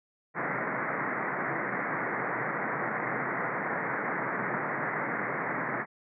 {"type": "band-pass noise", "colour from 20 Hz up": "white", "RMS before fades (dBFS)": -32, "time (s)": [0.34, 5.86], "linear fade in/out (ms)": 50, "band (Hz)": [120, 2100], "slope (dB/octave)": 96, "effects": []}